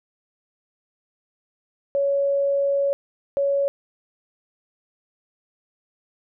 sine tone bursts at uneven times, 559 Hz, C#5, 14 cents sharp, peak -18 dBFS, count 2, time 1.95-2.93 / 3.37-3.68 s, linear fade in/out 0 ms, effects none

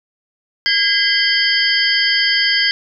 sine tone cluster, 1628 / 2039 / 3144 / 4596 / 5030 Hz, G#6 / C7 / G7 / D8 / D#8, -35 / -45 / +4 / -38 / +18 cents, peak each -19 dBFS, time 0.66-2.71 s, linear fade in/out 0 ms, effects none

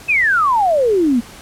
sine exponential sweep, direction down, 2637 to 223.9 Hz, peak -11 dBFS, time 0.08-1.21 s, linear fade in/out 20 ms, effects pink hiss -38 dBFS RMS until 1.41 s + low-pass 12000 Hz 12 dB/octave

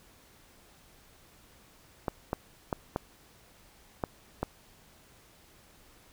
clicks, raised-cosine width 1 ms, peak -15 dBFS, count 6, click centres 2.082 / 2.331 / 2.728 / 2.961 / 4.038 / 4.43 s, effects pink hiss -59 dBFS RMS until 6.12 s

